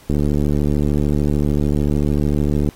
click train, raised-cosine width 3 ms, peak -6 dBFS, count 191, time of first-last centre 0.1-2.689 s, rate 73.4 Hz, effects pink hiss -47 dBFS RMS until 2.75 s + AAC 48 kbps

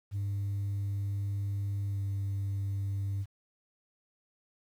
sine tone with pitch glide, 100.1 to 98.89 Hz, G2 to G2, +37 to +16 cents, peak -28 dBFS, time 0.11-3.26 s, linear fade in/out 50 ms, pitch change -21 cents, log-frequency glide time 1.89-1.99 s, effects tanh soft clip ceiling -29 dBFS + 10-bit

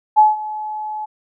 sine tone with ADSR envelope, 855 Hz, A5, 50 cents flat, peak -5 dBFS, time 0.16-1.06 s, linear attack 28 ms, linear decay 170 ms, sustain -18 dB, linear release 17 ms, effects none

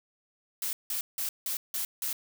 blue noise bursts, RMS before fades -32 dBFS, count 6, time 0.62-2.13 s, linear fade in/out 2 ms, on 110 ms, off 170 ms, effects none

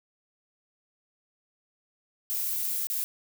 violet noise with dropouts, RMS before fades -30 dBFS, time 2.3-3.04 s, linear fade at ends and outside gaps 0 ms, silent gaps 2.87-2.9 s, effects none

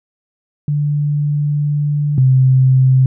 sine tone pair in turn, 146.83 / 130.81 Hz, D3 / C3, 0 / 0 cents, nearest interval major second, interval 200 cents, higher first, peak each -13 / -7 dBFS, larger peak second, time 0.68-2.18 / 2.18-3.06 s, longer first, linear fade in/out 2 ms, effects none

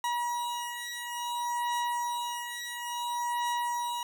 40% pulse beating tone pair, 960 / 960.58 Hz, B5 / B5, -49 / -48 cents, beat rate 0.58 Hz, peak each -33 / -33 dBFS, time 0.04-4.03 s, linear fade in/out 2 ms, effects none

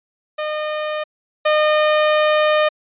sawtooth tone pair in turn, 610 / 610 Hz, D#5 / D#5, -34 / -34 cents, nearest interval unison, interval 0 cents, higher neither, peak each -17 / -9 dBFS, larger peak second, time 0.38-1.04 / 1.45-2.69 s, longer second, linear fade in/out 10 ms, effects resampled to 8000 Hz

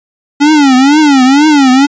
square tone with vibrato, 280.8 Hz, C#4, 22 cents sharp, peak -4 dBFS, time 0.4-1.87 s, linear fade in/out 20 ms, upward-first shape triangle, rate 2.1 Hz, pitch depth 200 cents each way, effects resampled to 16000 Hz

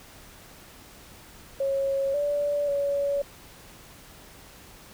sine tone with pitch steps, 547 / 580 / 565 Hz, C#5 / D5 / C#5, -23 / -22 / +33 cents, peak -23 dBFS, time 1.6-3.22 s, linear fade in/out 5 ms, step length 540 ms, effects pink hiss -49 dBFS RMS until 4.93 s

